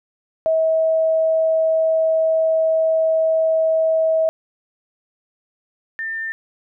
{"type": "tone pair in turn", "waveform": "sine", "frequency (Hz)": [643, 1797.8], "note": ["E5", "A6"], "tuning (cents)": [-43, 37], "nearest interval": "octave + tritone", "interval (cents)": 1780, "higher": "second", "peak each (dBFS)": [-14, -23], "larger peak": "first", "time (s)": [[0.46, 4.29], [5.99, 6.32]], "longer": "first", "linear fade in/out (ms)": 0, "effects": []}